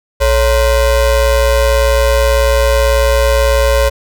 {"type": "ring-modulated tone", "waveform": "square", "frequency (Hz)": 246.9, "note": "B3", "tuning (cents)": 0, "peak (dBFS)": -6, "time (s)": [0.2, 3.9], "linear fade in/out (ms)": 20, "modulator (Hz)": 306, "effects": []}